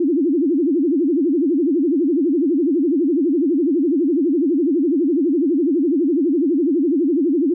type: tone with vibrato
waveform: sine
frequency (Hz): 307.3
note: D#4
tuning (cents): -21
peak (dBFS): -14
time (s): 0-7.54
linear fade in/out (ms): 5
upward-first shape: sine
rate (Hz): 12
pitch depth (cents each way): 270
effects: none